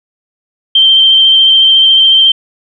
sine tone with vibrato, 3136 Hz, G7, in tune, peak -3 dBFS, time 0.75-2.32 s, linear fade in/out 5 ms, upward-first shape square, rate 14 Hz, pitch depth 13 cents each way, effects none

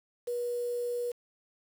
sine tone with quantisation, 483.7 Hz, B4, 36 cents flat, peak -30 dBFS, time 0.27-1.12 s, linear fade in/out 10 ms, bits 8, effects none

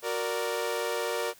sawtooth chord, Gb augmented, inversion none, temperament equal, 370 / 466.2 / 587.3 Hz, Gb4 / Bb4 / D5, 0 / 0 / 0 cents, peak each -32 / -27 / -30 dBFS, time 0.02-1.34 s, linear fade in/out 50 ms, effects white hiss -56 dBFS RMS until 1.39 s

